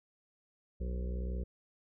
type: harmonic tone with a mistuned harmonic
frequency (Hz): 61.8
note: B1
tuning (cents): +2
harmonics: 1 / 2 / 3 / 4 / 5 / 6 / 7 / 8 / 9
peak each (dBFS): -34 / -50 / -44 / -56 / -59 / -50 / -51 / -53 / -54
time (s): 0.8-1.44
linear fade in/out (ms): 10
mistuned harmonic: 9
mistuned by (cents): -56
effects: none

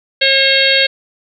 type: harmonic tone with a mistuned harmonic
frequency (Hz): 540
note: C#5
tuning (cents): -45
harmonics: 1 / 3 / 4 / 5 / 6 / 7 / 8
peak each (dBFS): -17 / -17 / -17 / -17 / -17 / -17 / -17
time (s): 0.21-0.87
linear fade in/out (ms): 10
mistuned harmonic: 8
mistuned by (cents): +18
effects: none

